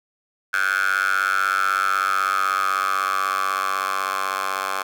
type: tone with high-pass filter sweep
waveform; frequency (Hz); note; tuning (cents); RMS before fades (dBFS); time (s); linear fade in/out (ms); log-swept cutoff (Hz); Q
10% pulse; 96.1; G2; -34; -22; 0.53-4.83; 10; 1500 to 1000; 9
effects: none